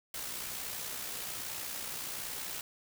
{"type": "noise with amplitude modulation", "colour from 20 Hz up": "white", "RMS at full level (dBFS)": -38, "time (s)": [0.14, 2.61], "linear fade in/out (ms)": 2, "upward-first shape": "sine", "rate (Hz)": 61.2, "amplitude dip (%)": 40, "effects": []}